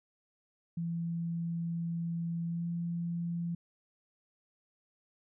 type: tone with pitch glide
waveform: sine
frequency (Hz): 168.3 to 170.55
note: E3 to F3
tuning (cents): +36 to -41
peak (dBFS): -32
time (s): 0.77-3.55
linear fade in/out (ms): 5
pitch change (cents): +23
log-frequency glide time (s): 2.47-2.67
effects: none